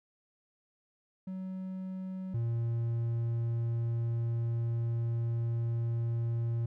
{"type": "tone pair in turn", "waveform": "triangle", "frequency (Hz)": [187.6, 116.45], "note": ["F#3", "A#2"], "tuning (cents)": [24, -1], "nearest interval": "minor sixth", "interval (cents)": 825, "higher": "first", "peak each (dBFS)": [-34, -27], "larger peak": "second", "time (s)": [[1.27, 2.34], [2.34, 6.66]], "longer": "second", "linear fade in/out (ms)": 5, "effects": []}